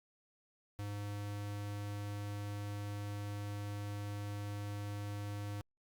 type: tone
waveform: square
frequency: 102.5 Hz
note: G#2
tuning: 22 cents flat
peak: -40 dBFS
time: 0.79-5.61 s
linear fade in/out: 0 ms
effects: Opus 48 kbps